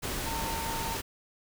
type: tone in noise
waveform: sine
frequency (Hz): 908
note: A#5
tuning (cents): -46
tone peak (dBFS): -35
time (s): 0.25-0.97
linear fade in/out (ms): 20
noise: pink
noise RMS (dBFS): -34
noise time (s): 0.02-1.02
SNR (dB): -4
effects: none